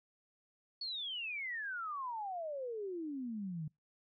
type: exponential sweep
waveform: sine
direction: down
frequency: 4476 to 148.2 Hz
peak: -38 dBFS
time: 0.81-3.68 s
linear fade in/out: 5 ms
effects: noise-tail reverb RT60 0.2 s tail -25 dB re dry